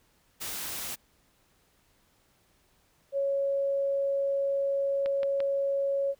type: noise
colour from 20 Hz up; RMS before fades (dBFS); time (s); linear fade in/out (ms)
white; -36; 0.4-0.96; 20
type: tone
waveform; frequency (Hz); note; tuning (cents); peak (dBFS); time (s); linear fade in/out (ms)
sine; 554; C#5; -1; -25; 3.12-6.15; 50
type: click train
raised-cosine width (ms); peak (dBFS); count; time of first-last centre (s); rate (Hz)
0.3; -23; 3; 5.06-5.404; 5.82
effects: pink hiss -67 dBFS RMS until 6.19 s